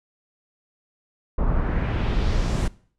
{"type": "noise with low-pass filter sweep", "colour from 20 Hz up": "brown", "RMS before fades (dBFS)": -22, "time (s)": [1.38, 2.68], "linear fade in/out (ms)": 5, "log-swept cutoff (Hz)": [980, 9200], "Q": 1.5, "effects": ["noise-tail reverb RT60 0.5 s tail -21 dB re dry"]}